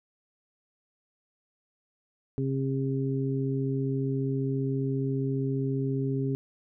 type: harmonic tone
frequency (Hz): 134.8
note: C#3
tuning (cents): -48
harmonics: 1 / 2 / 3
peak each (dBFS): -28 / -31 / -33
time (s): 2.38-6.35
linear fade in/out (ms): 0
effects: none